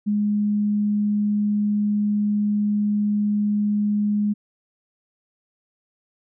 sine tone, 207.7 Hz, G#3, in tune, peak -18 dBFS, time 0.06-4.34 s, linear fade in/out 20 ms, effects none

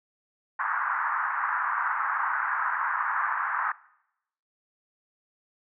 pink band-pass noise, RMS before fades -28 dBFS, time 0.59-3.72 s, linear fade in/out 5 ms, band 940 to 1700 Hz, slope 48 dB/octave, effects noise-tail reverb RT60 0.8 s tail -21 dB re dry

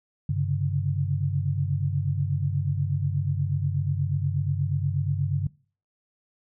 sine tone cluster, 96.9 / 137.1 / 145.4 Hz, G2 / C#3 / D3, -20 / -19 / -17 cents, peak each -27 dBFS, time 0.29-5.47 s, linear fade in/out 5 ms, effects noise-tail reverb RT60 0.4 s tail -22 dB re dry

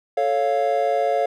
triangle chord, A augmented, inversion none, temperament equal, 440 / 554.4 / 698.5 Hz, A4 / C#5 / E#5, 0 / 0 / 0 cents, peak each -23 / -20 / -19 dBFS, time 0.17-1.26 s, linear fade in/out 5 ms, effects none

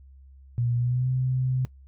sine tone with pitch glide, 120 to 128.61 Hz, B2 to C3, -49 to -29 cents, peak -22 dBFS, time 0.58-1.65 s, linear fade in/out 0 ms, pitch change +120 cents, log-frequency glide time 0.76-1.09 s, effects noise-tail reverb RT60 0.1 s tail -19 dB re dry + added 67 Hz sine -47 dBFS peak until 1.87 s

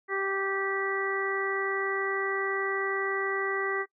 harmonic tone, 390.4 Hz, G4, 7 cents flat, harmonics 1 / 2 / 3 / 4 / 5, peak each -31 / -39 / -34 / -37 / -32 dBFS, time 0.08-3.86 s, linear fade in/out 50 ms, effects noise-tail reverb RT60 0.1 s tail -21 dB re dry

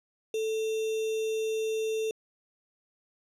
sine tone with sample-and-hold, 440 Hz, A4, in tune, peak -27 dBFS, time 0.34-2.11 s, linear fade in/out 2 ms, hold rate 3150 Hz, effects low-pass 11000 Hz 12 dB/octave

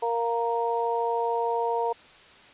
harmonic tone, 233.1 Hz, A#3, in tune, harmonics 2 / 3 / 4, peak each -27 / -31 / -27 dBFS, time 0.02-1.93 s, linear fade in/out 10 ms, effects white hiss -51 dBFS RMS until 2.53 s + resampled to 8000 Hz

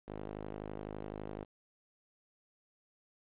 sawtooth tone with band-pass filter, 51.91 Hz, G#1, in tune, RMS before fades -44 dBFS, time 0.07-1.45 s, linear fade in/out 20 ms, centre 450 Hz, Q 0.95, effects resampled to 8000 Hz + 10-bit

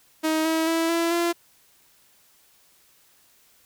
sawtooth tone with pitch steps, 315.5 / 321.9 / 328.5 / 335.2 / 342.1 Hz, D#4 / E4 / E4 / E4 / F4, +24 / -41 / -6 / +29 / -36 cents, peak -17 dBFS, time 0.23-1.33 s, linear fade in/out 20 ms, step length 220 ms, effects white hiss -59 dBFS RMS until 3.65 s

